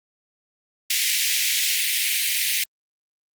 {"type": "high-pass noise", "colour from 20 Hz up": "pink", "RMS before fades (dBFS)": -22, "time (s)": [0.9, 2.64], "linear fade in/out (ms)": 5, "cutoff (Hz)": 2000, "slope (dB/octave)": 48, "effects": ["Opus 48 kbps"]}